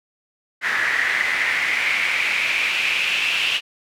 pink noise with band-pass filter sweep, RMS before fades -21 dBFS, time 0.61-3.61 s, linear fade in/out 50 ms, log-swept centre 1800 to 2800 Hz, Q 5.8, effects none

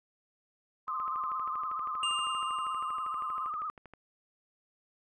sine tone with tremolo, 1046.5 Hz, C6, in tune, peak -35 dBFS, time 0.87-3.49 s, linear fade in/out 20 ms, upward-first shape sine, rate 0.77 Hz, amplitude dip 40%
sine tone with vibrato, 1238 Hz, D#6, 9 cents flat, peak -33 dBFS, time 0.88-3.7 s, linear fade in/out 0 ms, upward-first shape triangle, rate 17 Hz, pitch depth 98 cents each way
click train, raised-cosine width 0.5 ms, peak -34 dBFS, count 38, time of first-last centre 1-3.937 s, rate 12.6 Hz
square tone with exponential decay, 2805 Hz, F7, 7 cents sharp, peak -29 dBFS, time 2.03-3.51 s, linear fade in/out 2 ms, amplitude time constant 320 ms
effects resampled to 22050 Hz

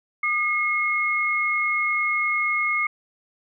sine tone pair together, 1213.4 / 2162 Hz, D#6 / C#7, -44 / -44 cents, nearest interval minor seventh, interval 1000 cents, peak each -26 / -21 dBFS, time 0.23-2.87 s, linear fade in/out 5 ms, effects none

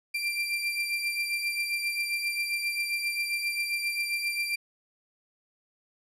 35% pulse beating tone pair, 2363 / 2370.5 Hz, D7 / D7, +10 / +16 cents, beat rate 7.5 Hz, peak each -27 / -33 dBFS, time 0.14-4.56 s, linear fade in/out 10 ms, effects resampled to 32000 Hz

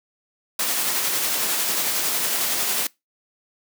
white noise with tremolo, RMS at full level -22 dBFS, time 0.59-2.87 s, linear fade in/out 5 ms, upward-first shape sine, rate 11 Hz, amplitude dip 25%, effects noise-tail reverb RT60 0.2 s tail -23 dB re dry + high-pass 200 Hz 12 dB/octave

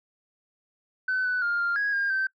sine tone with pitch steps, 1515 / 1493 / 1407 / 1397 / 1655 / 1613 / 1552 Hz, F#6 / F#6 / F6 / F6 / G#6 / G6 / G6, +40 / +15 / +12 / 0 / -6 / +49 / -18 cents, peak -22 dBFS, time 1.08-2.27 s, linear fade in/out 5 ms, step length 170 ms, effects noise-tail reverb RT60 0.1 s tail -23 dB re dry + tanh soft clip ceiling -20 dBFS

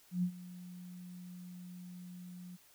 sine tone with ADSR envelope, 179.2 Hz, F3, 45 cents sharp, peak -28 dBFS, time 0.11-2.57 s, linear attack 120 ms, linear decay 79 ms, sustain -18 dB, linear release 21 ms, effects white hiss -64 dBFS RMS until 2.74 s

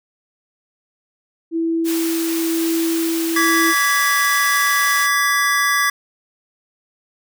sine tone with tremolo, 329.6 Hz, E4, in tune, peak -16 dBFS, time 1.51-3.74 s, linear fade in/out 50 ms, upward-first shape triangle, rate 0.99 Hz, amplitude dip 25%
white high-pass noise, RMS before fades -27 dBFS, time 1.84-5.09 s, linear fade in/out 50 ms, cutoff 760 Hz, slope 12 dB/octave
square chord, G# diminished, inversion second, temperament equal with one note detuned, 1151.8 / 1661.2 / 1975.5 Hz, D6 / G#6 / B6, -34 / 0 / 0 cents, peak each -20 dBFS, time 3.36-5.9 s, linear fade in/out 5 ms
effects none

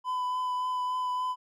triangle tone with vibrato, 1004 Hz, B5, 28 cents sharp, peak -26 dBFS, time 0.04-1.36 s, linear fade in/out 50 ms, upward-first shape triangle, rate 3.5 Hz, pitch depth 15 cents each way, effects none

